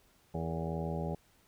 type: harmonic tone with a mistuned harmonic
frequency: 81.9 Hz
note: E2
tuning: 11 cents flat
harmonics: 1 / 2 / 3 / 4 / 5 / 6 / 7 / 8 / 9 / 10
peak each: -41 / -36 / -45 / -47 / -42 / -46 / -43 / -52 / -46 / -46 dBFS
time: 0.34-1.15 s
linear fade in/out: 5 ms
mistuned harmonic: 6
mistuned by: -57 cents
effects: pink hiss -67 dBFS RMS until 1.47 s